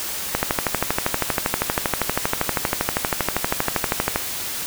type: click train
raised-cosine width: 0.5 ms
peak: -3 dBFS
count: 49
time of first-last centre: 0.35-4.16 s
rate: 12.6 Hz
effects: white hiss -28 dBFS RMS until 4.66 s